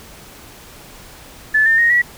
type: tone with pitch steps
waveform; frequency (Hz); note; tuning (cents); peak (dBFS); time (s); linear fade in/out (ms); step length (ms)
sine; 1737 / 1800.3 / 1866 / 1934; A6 / A6 / A#6 / B6; -23 / +39 / +1 / -37; -10; 1.54-2.02; 10; 120
effects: pink hiss -40 dBFS RMS until 2.17 s